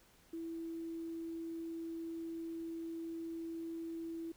sine tone with quantisation, 330 Hz, E4, 2 cents sharp, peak -40 dBFS, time 0.33-4.32 s, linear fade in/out 5 ms, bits 11, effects pink hiss -66 dBFS RMS until 4.36 s

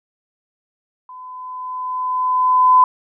sine tone with level ramp, 1012 Hz, B5, 42 cents sharp, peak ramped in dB -34 to -6 dBFS, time 1.09-2.84 s, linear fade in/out 2 ms, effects none

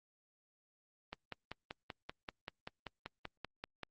click train, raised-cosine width 0.3 ms, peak -26 dBFS, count 15, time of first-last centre 1.13-3.833 s, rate 5.18 Hz, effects Opus 32 kbps

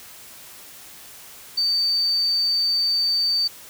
sine tone, 4588 Hz, D8, 41 cents flat, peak -18 dBFS, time 1.57-3.48 s, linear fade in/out 10 ms, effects white hiss -43 dBFS RMS until 3.69 s

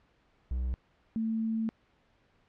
triangle / sine tone pair in turn, 62.6 / 223.1 Hz, B1 / A3, +24 / +24 cents, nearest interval octave + minor seventh, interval 2200 cents, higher second, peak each -27 / -28 dBFS, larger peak first, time 0.51-0.74 / 1.16-1.69 s, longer second, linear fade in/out 0 ms, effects pink hiss -68 dBFS RMS until 2.48 s + low-pass 3000 Hz 12 dB/octave

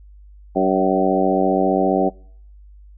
harmonic tone with a mistuned harmonic, 95 Hz, F#2, 46 cents sharp, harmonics 2 / 3 / 4 / 5 / 6 / 7 / 8, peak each -23 / -21 / -21 / -25 / -23 / -23 / -22 dBFS, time 0.55-2.1 s, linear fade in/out 20 ms, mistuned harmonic 7, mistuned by -15 cents, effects noise-tail reverb RT60 0.6 s tail -26 dB re dry + added 50 Hz sine -41 dBFS peak until 2.97 s

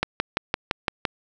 click train, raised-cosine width 0.3 ms, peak -5 dBFS, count 7, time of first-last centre 0.03-1.052 s, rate 5.87 Hz, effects none

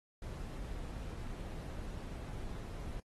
brown noise, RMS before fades -43 dBFS, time 0.22-3 s, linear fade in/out 2 ms, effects AAC 32 kbps

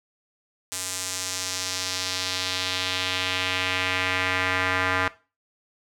square tone with band-pass filter sweep, 92.5 Hz, F#2, in tune, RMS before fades -27 dBFS, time 0.72-5.08 s, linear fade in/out 0 ms, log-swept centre 8100 to 1600 Hz, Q 1.6, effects noise-tail reverb RT60 0.3 s tail -17 dB re dry

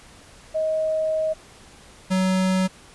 sine / square tone pair in turn, 630 / 187.3 Hz, D#5 / F#3, +21 / +21 cents, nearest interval octave + major sixth, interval 2100 cents, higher first, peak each -20 / -19 dBFS, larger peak second, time 0.54-1.34 / 2.1-2.68 s, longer first, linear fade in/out 20 ms, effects pink hiss -48 dBFS RMS until 2.94 s + resampled to 24000 Hz

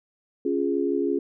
sine chord, Db major, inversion none, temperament equal, 277.2 / 349.2 / 415.3 Hz, Db4 / F4 / Ab4, 0 / 0 / 0 cents, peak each -26 dBFS, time 0.45-1.19 s, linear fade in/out 5 ms, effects none

